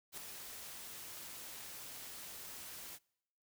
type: noise with ADSR envelope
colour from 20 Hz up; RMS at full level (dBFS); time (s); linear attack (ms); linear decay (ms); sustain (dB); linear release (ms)
white; -44; 0.12-2.99; 54; 5; -5; 46
effects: noise-tail reverb RT60 0.8 s tail -26 dB re dry